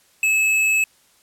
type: tone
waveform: square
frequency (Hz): 2595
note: E7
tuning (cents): -28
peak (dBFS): -16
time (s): 0.23-0.84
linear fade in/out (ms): 2
effects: white hiss -57 dBFS RMS until 1.22 s + low-pass 12000 Hz 12 dB/octave